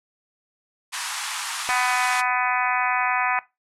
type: band-pass noise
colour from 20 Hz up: pink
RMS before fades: -30 dBFS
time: 0.92-2.22 s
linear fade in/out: 20 ms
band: 860 to 11000 Hz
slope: 48 dB/octave
type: harmonic tone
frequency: 249.7 Hz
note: B3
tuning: 19 cents sharp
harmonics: 3 / 4 / 5 / 6 / 7 / 8 / 9 / 10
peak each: -26 / -27 / -28 / -29 / -29 / -30 / -31 / -31 dBFS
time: 1.69-3.39 s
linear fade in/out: 0 ms
effects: noise-tail reverb RT60 0.2 s tail -18 dB re dry